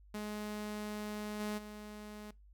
sawtooth tone with level steps, 210.4 Hz, G#3, 23 cents sharp, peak -35 / -32 / -42 dBFS, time 0.14-2.31 s, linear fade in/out 5 ms, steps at 1.39 / 1.57 s, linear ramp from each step 20 ms, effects noise-tail reverb RT60 0.2 s tail -21 dB re dry + added 50 Hz sine -57 dBFS peak until 2.53 s

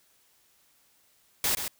white noise with echo, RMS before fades -26 dBFS, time 1.44-1.55 s, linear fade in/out 2 ms, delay 130 ms, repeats 1, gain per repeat -7 dB, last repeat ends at 1.68 s, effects white hiss -65 dBFS RMS until 1.79 s

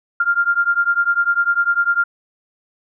sine beating tone pair, 1392 / 1402 Hz, F6 / F6, -6 / +6 cents, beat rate 10 Hz, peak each -17 dBFS, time 0.2-2.04 s, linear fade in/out 5 ms, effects none

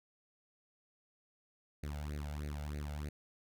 sawtooth tone with flanger, 73.7 Hz, D2, 7 cents sharp, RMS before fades -41 dBFS, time 1.83-3.09 s, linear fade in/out 5 ms, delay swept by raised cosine 0.46 to 1.44 ms, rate 3.2 Hz, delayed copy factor +1, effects none

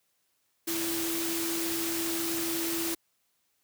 sine tone in noise, 333 Hz, E4, 18 cents sharp, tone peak -32 dBFS, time 0.67-2.95 s, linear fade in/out 10 ms, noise white, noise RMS -33 dBFS, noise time 0.67-2.95 s, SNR -2 dB, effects white hiss -74 dBFS RMS until 3.63 s + high-pass 60 Hz 12 dB/octave

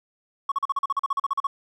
triangle tone bursts, 1109 Hz, C#6, in tune, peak -17 dBFS, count 15, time 0.49-1.47 s, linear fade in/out 5 ms, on 28 ms, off 40 ms, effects tanh soft clip ceiling -17 dBFS

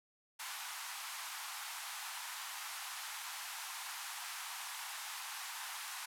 pink band-pass noise, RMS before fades -45 dBFS, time 0.39-6.06 s, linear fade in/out 10 ms, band 810 to 14000 Hz, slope 48 dB/octave, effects none

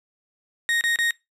35% pulse tone bursts, 1864.7 Hz, A#6, in tune, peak -18 dBFS, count 3, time 0.69-1.108 s, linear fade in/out 0 ms, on 120 ms, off 29 ms, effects noise-tail reverb RT60 0.2 s tail -22 dB re dry + low-pass 10000 Hz 12 dB/octave

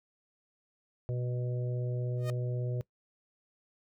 harmonic tone, 123.47 Hz, B2, in tune, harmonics 1 / 3 / 4 / 5, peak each -31 / -42 / -43 / -46 dBFS, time 1.09-2.81 s, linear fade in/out 0 ms
sawtooth tone with exponential growth, 616 Hz, D#5, 17 cents flat, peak -31 dBFS, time 2.17-2.3 s, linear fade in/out 1 ms, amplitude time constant 28 ms
effects noise-tail reverb RT60 0.1 s tail -21 dB re dry

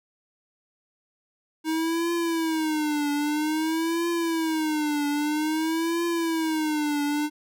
square tone with vibrato, 314.6 Hz, D#4, 19 cents sharp, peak -24 dBFS, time 1.64-7.3 s, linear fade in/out 50 ms, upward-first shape triangle, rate 0.51 Hz, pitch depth 150 cents each way, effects none

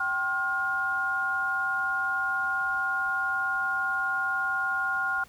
sine tone cluster, 775 / 1070 / 1419 Hz, G5 / C6 / F6, -20 / +38 / +27 cents, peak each -34 / -34 / -26 dBFS, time 0-5.24 s, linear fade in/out 5 ms, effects pink hiss -55 dBFS RMS until 5.28 s

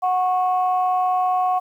sine tone pair together, 735 / 1100 Hz, F#5 / C#6, -12 / -14 cents, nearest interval perfect fifth, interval 698 cents, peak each -17 / -23 dBFS, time 0.02-1.6 s, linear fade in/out 20 ms, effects tanh soft clip ceiling -10 dBFS + 9-bit

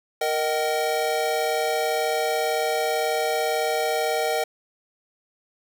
square chord, Eb major, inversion second, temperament equal with one note detuned, 466.2 / 622.3 / 764.3 Hz, Bb4 / Eb5 / G5, 0 / 0 / -44 cents, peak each -27 dBFS, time 0.21-4.44 s, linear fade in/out 5 ms, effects none

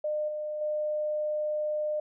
sine tone with level steps, 605 Hz, D#5, 49 cents flat, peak -27 / -31 / -27 dBFS, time 0.04-2 s, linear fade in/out 5 ms, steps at 0.28 / 0.61 s, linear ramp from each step 5 ms, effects none

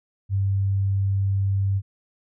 sine tone, 98 Hz, G2, in tune, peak -19 dBFS, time 0.29-1.82 s, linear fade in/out 50 ms, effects none

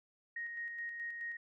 sine tone with tremolo, 1871 Hz, A#6, 6 cents sharp, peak -38 dBFS, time 0.36-1.37 s, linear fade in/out 5 ms, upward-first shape square, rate 4.7 Hz, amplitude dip 35%, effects none

